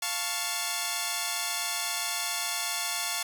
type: chord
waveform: 5% pulse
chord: F augmented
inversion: none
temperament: equal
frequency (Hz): 698.5 / 880 / 1108.7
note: F5 / A5 / C#6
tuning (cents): 0 / 0 / 0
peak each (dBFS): -22 / -22 / -21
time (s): 0.02-3.23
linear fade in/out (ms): 5
effects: none